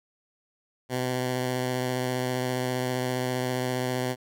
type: tone with vibrato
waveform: 10% pulse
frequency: 126.7 Hz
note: B2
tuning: 45 cents sharp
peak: -18 dBFS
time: 0.89-4.16 s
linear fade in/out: 50 ms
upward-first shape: sine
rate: 15 Hz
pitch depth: 14 cents each way
effects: none

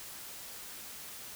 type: silence
effects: white hiss -46 dBFS RMS until 1.35 s

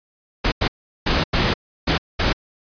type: noise bursts at uneven times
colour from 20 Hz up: pink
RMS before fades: -18 dBFS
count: 6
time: 0.44-0.52 / 0.61-0.68 / 1.06-1.24 / 1.33-1.54 / 1.87-1.98 / 2.19-2.33 s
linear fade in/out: 10 ms
effects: resampled to 11025 Hz

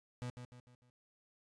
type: tone with echo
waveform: 35% pulse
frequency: 123.47 Hz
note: B2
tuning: in tune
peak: -38 dBFS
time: 0.22-0.3 s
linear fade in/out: 0 ms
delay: 150 ms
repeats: 4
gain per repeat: -7 dB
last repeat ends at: 0.9 s
effects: resampled to 22050 Hz

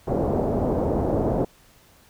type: low-pass noise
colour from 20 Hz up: white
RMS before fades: -23 dBFS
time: 0.07-1.45 s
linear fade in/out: 5 ms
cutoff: 630 Hz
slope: 24 dB/octave
effects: pink hiss -55 dBFS RMS until 2.09 s

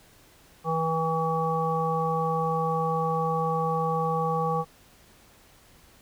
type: harmonic tone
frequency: 162 Hz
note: E3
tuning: 30 cents flat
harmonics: 1 / 3 / 5 / 7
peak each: -29 / -29 / -29 / -29 dBFS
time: 0.64-4.65 s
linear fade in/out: 50 ms
effects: pink hiss -56 dBFS RMS until 6.01 s

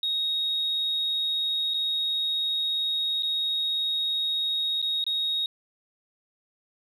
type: tone with dropouts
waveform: sine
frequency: 3757 Hz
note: A#7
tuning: 13 cents sharp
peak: -23 dBFS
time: 0.03-5.46 s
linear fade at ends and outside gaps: 2 ms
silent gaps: 1.738-1.742 / 3.224-3.231 / 4.817-4.825 / 5.041-5.065 s
effects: tanh soft clip ceiling -20 dBFS

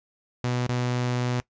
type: tone with dropouts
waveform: sawtooth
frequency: 123.47 Hz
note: B2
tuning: in tune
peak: -20 dBFS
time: 0.44-1.4 s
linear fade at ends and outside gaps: 0 ms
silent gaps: 0.668-0.691 s
effects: noise-tail reverb RT60 0.1 s tail -20 dB re dry + resampled to 16000 Hz

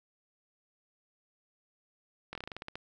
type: slowing click train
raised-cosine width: 0.3 ms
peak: -24 dBFS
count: 11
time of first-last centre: 2.33-2.755 s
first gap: 22 ms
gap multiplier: 1.14
effects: none

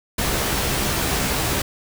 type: noise with comb filter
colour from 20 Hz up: pink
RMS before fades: -22 dBFS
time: 0.18-1.62 s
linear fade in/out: 5 ms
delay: 15 ms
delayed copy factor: +0.6
effects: none

